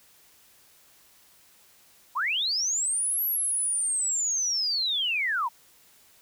sine linear two-way sweep, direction up then down, 873 to 11840 to 873 Hz, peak -24 dBFS, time 2.15-5.49 s, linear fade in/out 20 ms, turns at 3.24 s, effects white hiss -58 dBFS RMS until 6.21 s

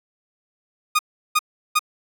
sawtooth tone bursts, 1231 Hz, D#6, 19 cents flat, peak -11 dBFS, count 3, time 0.95-1.793 s, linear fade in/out 10 ms, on 41 ms, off 360 ms, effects none

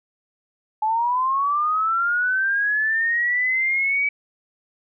sine linear sweep, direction up, 853 to 2289 Hz, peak -18 dBFS, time 0.82-4.09 s, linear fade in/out 5 ms, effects none

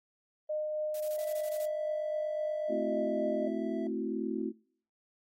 sine tone with tremolo, 611 Hz, D#5, 32 cents flat, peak -30 dBFS, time 0.49-3.48 s, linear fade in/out 10 ms, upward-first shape triangle, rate 3.7 Hz, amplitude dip 25%
blue noise bursts, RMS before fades -46 dBFS, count 9, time 0.94-1.658 s, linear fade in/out 5 ms, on 62 ms, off 20 ms
triangle tone, 659.3 Hz, E5, in tune, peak -38 dBFS, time 1.18-3.87 s, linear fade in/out 2 ms
sine chord, F# half-diminished seventh, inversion first, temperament equal, 220 / 261.6 / 329.6 / 370 Hz, A3 / C4 / E4 / F#4, 0 / 0 / 0 / 0 cents, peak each -37 dBFS, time 2.68-4.53 s, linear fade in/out 50 ms
effects noise-tail reverb RT60 0.6 s tail -26 dB re dry + AAC 48 kbps

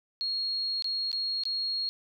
sine tone with dropouts, 4288 Hz, C8, 42 cents sharp, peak -28 dBFS, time 0.21-1.89 s, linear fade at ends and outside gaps 0 ms, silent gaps 0.823-0.844 / 1.116-1.129 / 1.436-1.454 s, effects none

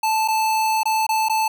square tone with dropouts, 877 Hz, A5, 6 cents flat, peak -18 dBFS, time 0.03-1.48 s, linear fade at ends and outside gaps 5 ms, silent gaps 0.278-0.283 / 0.833-0.855 / 1.067-1.09 / 1.286-1.296 s, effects none

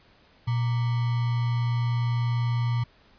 sine tone with sample-and-hold, 119.7 Hz, A#2, 46 cents sharp, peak -22 dBFS, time 0.47-2.84 s, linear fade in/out 10 ms, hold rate 1050 Hz, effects pink hiss -58 dBFS RMS until 3.18 s + resampled to 11025 Hz

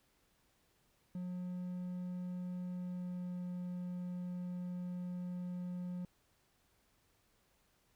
triangle tone with pitch glide, 180 to 178.86 Hz, F#3 to F3, -47 to +42 cents, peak -37 dBFS, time 1.15-6.05 s, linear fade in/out 2 ms, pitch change -11 cents, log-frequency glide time 2.72-3.45 s, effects pink hiss -74 dBFS RMS until 7.95 s

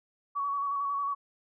sine tone with vibrato, 1127 Hz, C#6, 28 cents sharp, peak -28 dBFS, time 0.35-1.15 s, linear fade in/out 20 ms, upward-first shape square, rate 11 Hz, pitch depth 22 cents each way, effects none

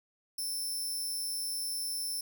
15% pulse tone with amplitude modulation, 5330 Hz, E8, 18 cents sharp, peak -26 dBFS, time 0.38-2.21 s, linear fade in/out 5 ms, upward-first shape sine, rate 179 Hz, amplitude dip 35%, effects none

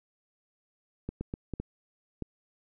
clicks, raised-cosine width 3 ms, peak -21 dBFS, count 6, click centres 1.09 / 1.21 / 1.339 / 1.537 / 1.6 / 2.223 s, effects none

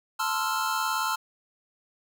square chord, F major seventh, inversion first, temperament equal with one note detuned, 880 / 1043.5 / 1318.5 / 1396.9 Hz, A5 / C6 / E6 / F6, 0 / -5 / 0 / 0 cents, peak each -32 dBFS, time 0.19-1.16 s, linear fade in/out 10 ms, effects none

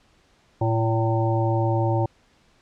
harmonic tone with a mistuned harmonic, 113.4 Hz, A#2, 47 cents flat, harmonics 1 / 3 / 5 / 7 / 8, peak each -21 / -26 / -28 / -29 / -30 dBFS, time 0.61-2.06 s, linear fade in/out 5 ms, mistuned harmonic 7, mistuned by -40 cents, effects pink hiss -60 dBFS RMS until 2.61 s + low-pass 6000 Hz 12 dB/octave

